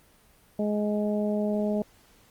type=harmonic tone; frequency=209.3 Hz; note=G#3; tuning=14 cents sharp; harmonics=1 / 2 / 3 / 4; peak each=-26 / -31 / -30 / -43 dBFS; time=0.59-1.82 s; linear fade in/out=2 ms; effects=pink hiss -59 dBFS RMS until 2.3 s + Opus 32 kbps